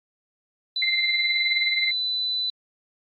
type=tone; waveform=sine; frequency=3994 Hz; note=B7; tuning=19 cents sharp; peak=-23 dBFS; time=0.76-2.5 s; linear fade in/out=2 ms
type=tone with tremolo; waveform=sine; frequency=2093 Hz; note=C7; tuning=in tune; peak=-19 dBFS; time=0.82-1.91 s; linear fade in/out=2 ms; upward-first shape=triangle; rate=19 Hz; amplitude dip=75%
effects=AAC 32 kbps